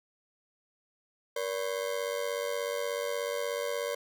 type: ring-modulated tone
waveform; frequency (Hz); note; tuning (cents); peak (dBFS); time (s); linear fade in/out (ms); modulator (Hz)
40% pulse; 524; C5; +2; -27; 1.36-3.95; 5; 48.3
effects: none